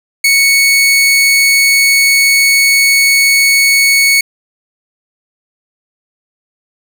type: tone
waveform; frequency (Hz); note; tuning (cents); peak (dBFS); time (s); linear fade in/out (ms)
sawtooth; 2217; C#7; 0; -3; 0.24-4.21; 5
effects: none